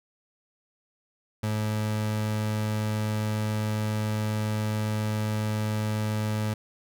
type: tone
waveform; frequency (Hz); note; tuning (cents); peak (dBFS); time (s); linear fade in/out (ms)
30% pulse; 107.3; A2; -43; -23; 1.43-6.54; 5
effects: none